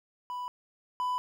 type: tone pair in turn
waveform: triangle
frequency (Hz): 989 / 996.5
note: B5 / B5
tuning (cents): +2 / +15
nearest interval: unison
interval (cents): 13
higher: second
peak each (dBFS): -32 / -26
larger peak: second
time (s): 0.3-0.48 / 1-1.18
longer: neither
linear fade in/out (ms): 0
effects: 11-bit